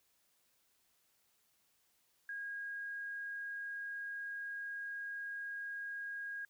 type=tone; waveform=sine; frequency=1634 Hz; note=G#6; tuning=29 cents flat; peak=-40 dBFS; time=2.29-6.45 s; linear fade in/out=2 ms; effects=white hiss -75 dBFS RMS until 6.49 s